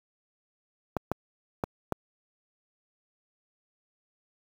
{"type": "clicks", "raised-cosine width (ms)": 1, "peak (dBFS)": -13, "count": 4, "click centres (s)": [0.967, 1.116, 1.638, 1.923], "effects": ["high-pass 60 Hz 12 dB/octave", "7-bit"]}